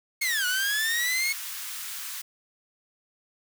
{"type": "linear two-way sweep", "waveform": "sawtooth", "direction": "down then up", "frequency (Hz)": [2200, 1445, 2200], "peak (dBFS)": -21, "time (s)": [0.21, 1.33], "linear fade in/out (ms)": 10, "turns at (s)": 0.46}
{"type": "high-pass noise", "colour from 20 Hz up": "white", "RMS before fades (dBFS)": -36, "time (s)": [0.21, 2.22], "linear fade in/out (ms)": 10, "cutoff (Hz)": 1100, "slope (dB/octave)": 24}
{"effects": []}